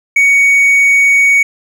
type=tone; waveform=triangle; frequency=2238 Hz; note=C#7; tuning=16 cents sharp; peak=-4 dBFS; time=0.16-1.43 s; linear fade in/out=5 ms; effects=none